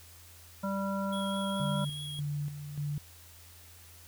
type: harmonic tone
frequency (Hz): 196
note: G3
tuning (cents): 0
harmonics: 1 / 3 / 5 / 7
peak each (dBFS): -32 / -37 / -39 / -40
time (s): 0.63-1.85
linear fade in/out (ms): 10
type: tone with vibrato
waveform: square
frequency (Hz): 3309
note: G#7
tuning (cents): -7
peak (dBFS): -40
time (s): 1.12-2.2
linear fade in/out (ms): 10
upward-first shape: sine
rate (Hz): 4.7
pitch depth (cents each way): 15
type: tone with tremolo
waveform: sine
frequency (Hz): 146.1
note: D3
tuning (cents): -9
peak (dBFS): -31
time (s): 1.6-2.98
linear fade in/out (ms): 2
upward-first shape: square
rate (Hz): 1.7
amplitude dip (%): 60
effects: added 85 Hz sine -55 dBFS peak until 4.07 s + white hiss -55 dBFS RMS until 4.07 s